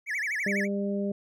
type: tone with vibrato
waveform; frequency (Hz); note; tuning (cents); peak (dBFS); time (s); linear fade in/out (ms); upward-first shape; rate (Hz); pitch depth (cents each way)
triangle; 1975.5; B6; 0; -26; 0.06-0.68; 50; sine; 12; 280
type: harmonic tone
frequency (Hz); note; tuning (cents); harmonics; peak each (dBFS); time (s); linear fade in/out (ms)
200.3; G3; +38; 1 / 2 / 3; -28 / -33 / -35; 0.46-1.12; 5
effects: none